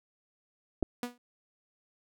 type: clicks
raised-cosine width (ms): 2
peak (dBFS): -17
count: 2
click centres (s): 0.826 / 0.829
type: tone with exponential decay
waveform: sawtooth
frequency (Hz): 243.7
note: B3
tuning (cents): -23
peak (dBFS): -26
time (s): 1.03-1.18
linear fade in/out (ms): 2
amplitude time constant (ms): 32
effects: none